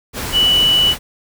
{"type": "tone in noise", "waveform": "sine", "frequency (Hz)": 2960, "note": "F#7", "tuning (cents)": 0, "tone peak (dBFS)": -10, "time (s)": [0.32, 0.95], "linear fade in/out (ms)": 50, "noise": "pink", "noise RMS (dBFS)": -24, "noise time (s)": [0.13, 0.99], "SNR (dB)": 11, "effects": []}